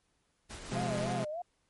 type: noise with tremolo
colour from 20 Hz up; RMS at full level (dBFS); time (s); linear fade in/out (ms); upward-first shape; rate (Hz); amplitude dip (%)
pink; -44; 0.49-1.14; 20; sine; 6.5; 30
type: chord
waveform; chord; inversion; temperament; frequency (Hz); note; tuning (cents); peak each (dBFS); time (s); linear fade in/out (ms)
sawtooth; F minor; second; equal with one note detuned; 128.27 / 174.61 / 207.7; C3 / F3 / Ab3; -34 / 0 / 0; -32 / -35 / -33; 0.71-1.25; 10
type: tone with vibrato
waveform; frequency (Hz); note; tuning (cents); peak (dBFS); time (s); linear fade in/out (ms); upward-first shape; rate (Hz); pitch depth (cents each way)
sine; 659.3; E5; 0; -35; 0.75-1.42; 5; sine; 3.3; 160
effects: pink hiss -75 dBFS RMS until 1.69 s + MP3 48 kbps